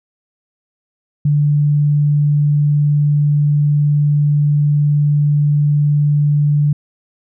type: tone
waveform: sine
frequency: 146.83 Hz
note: D3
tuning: in tune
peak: -10 dBFS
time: 1.25-6.73 s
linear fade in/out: 5 ms
effects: none